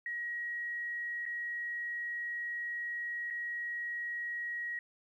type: tone with dropouts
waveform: sine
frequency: 1900 Hz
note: A#6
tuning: 33 cents sharp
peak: -35 dBFS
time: 0.06-4.79 s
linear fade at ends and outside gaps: 2 ms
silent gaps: 1.255-1.262 / 3.303-3.307 s
effects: 12-bit